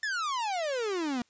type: exponential sweep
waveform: 45% pulse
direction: down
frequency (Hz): 1800 to 233.1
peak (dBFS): -29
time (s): 0.03-1.22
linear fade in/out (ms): 2
effects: white hiss -68 dBFS RMS until 1.29 s + resampled to 16000 Hz